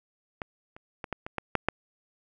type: clicks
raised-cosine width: 0.5 ms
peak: -18 / -30 / -20 / -16 / -21 / -15 / -8 / -8 dBFS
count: 8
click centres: 0.418 / 0.765 / 1.042 / 1.127 / 1.265 / 1.383 / 1.553 / 1.686 s
effects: none